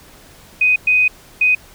sine tone bursts at uneven times, 2500 Hz, D#7, 8 cents sharp, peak -10 dBFS, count 3, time 0.61-0.76 / 0.87-1.08 / 1.41-1.55 s, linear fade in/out 5 ms, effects pink hiss -44 dBFS RMS until 1.74 s

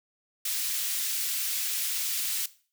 white high-pass noise, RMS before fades -30 dBFS, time 0.45-2.46 s, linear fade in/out 5 ms, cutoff 2400 Hz, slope 12 dB/octave, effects noise-tail reverb RT60 0.4 s tail -17 dB re dry

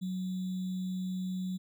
sine tone with sample-and-hold, 185 Hz, F#3, in tune, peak -32 dBFS, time 0.01-1.58 s, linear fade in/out 20 ms, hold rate 3675 Hz, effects none

